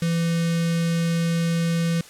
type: tone with notch filter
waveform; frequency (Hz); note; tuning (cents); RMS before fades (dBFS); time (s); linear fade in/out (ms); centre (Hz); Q
square; 167.6; E3; +29; -22; 0.02-2.01; 2; 840; 0.89
effects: white hiss -45 dBFS RMS until 2.09 s + low-pass 10000 Hz 12 dB/octave

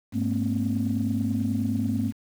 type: tone cluster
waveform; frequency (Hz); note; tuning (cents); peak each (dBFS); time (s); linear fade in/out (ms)
sine; 103 / 215.8 / 236 / 265.3; G#2 / A3 / A#3 / C4; -14 / -33 / +22 / +24; -28; 0.12-2.13; 50
effects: tanh soft clip ceiling -15 dBFS + 8-bit

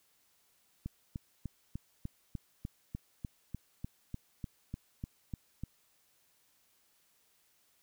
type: click train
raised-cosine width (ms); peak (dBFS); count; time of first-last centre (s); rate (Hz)
5; -26; 17; 0.86-5.636; 3.35
effects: white hiss -71 dBFS RMS until 7.82 s

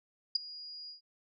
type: tone with ADSR envelope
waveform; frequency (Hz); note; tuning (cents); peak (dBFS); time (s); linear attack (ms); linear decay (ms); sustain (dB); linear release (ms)
sine; 4872; D#8; -37; -22; 0.35-1.01; 7; 11; -21; 120
effects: none

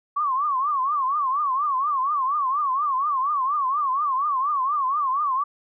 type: tone with vibrato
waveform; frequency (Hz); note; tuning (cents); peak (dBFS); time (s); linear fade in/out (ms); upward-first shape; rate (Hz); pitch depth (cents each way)
sine; 1115; C#6; +10; -20; 0.16-5.44; 10; triangle; 4.2; 180
effects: none

